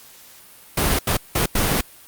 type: noise bursts at uneven times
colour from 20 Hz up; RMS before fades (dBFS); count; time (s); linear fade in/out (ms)
pink; -19; 4; 0.77-0.99 / 1.07-1.17 / 1.35-1.46 / 1.55-1.81; 5
effects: white hiss -46 dBFS RMS until 2.07 s + Opus 48 kbps